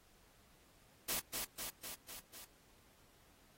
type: noise with echo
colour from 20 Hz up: white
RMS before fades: -38 dBFS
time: 1.08-1.2 s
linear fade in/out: 10 ms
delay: 250 ms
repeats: 5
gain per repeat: -3 dB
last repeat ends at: 2.45 s
effects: pink hiss -68 dBFS RMS until 3.57 s + AAC 48 kbps